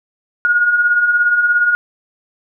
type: beating tone pair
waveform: sine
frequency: 1423 / 1440 Hz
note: F6 / F#6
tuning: +32 / -47 cents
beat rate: 17 Hz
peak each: -20 / -11 dBFS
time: 0.45-1.75 s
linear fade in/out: 0 ms
effects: none